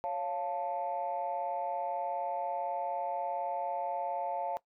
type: chord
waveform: sine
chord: Db augmented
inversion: none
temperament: equal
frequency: 554.4 / 698.5 / 880 Hz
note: Db5 / F5 / A5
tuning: 0 / 0 / 0 cents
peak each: -37 / -35 / -35 dBFS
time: 0.04-4.57 s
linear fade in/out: 0 ms
effects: noise-tail reverb RT60 0.1 s tail -19 dB re dry + tanh soft clip ceiling -25 dBFS